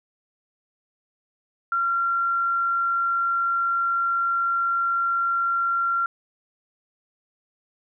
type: tone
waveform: sine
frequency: 1374 Hz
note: F6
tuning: 29 cents flat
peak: -20 dBFS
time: 1.72-6.06 s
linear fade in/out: 2 ms
effects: none